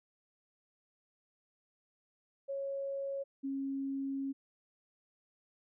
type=tone pair in turn; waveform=sine; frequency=551 / 272.7 Hz; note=C#5 / C#4; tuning=-11 / -28 cents; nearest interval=octave; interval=1217 cents; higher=first; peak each=-35 / -34 dBFS; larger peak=second; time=2.48-3.24 / 3.43-4.33 s; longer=second; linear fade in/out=20 ms; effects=none